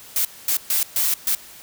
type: noise bursts at uneven times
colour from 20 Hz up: blue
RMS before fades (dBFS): -20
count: 5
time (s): 0.16-0.25 / 0.48-0.57 / 0.7-0.83 / 0.96-1.14 / 1.27-1.35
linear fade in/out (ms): 2
effects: white hiss -43 dBFS RMS until 1.62 s